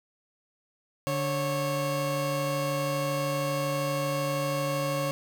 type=tone pair together; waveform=30% pulse; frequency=145.68 / 550 Hz; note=D3 / C#5; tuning=-14 / -14 cents; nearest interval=octave + major seventh; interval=2300 cents; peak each=-28 / -26 dBFS; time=1.07-5.11 s; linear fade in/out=0 ms; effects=none